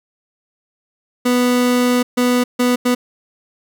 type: tone bursts at uneven times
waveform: 30% pulse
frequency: 246.9 Hz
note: B3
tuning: in tune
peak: -10 dBFS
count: 4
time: 1.25-2.03 / 2.17-2.44 / 2.59-2.76 / 2.85-2.95 s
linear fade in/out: 10 ms
effects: none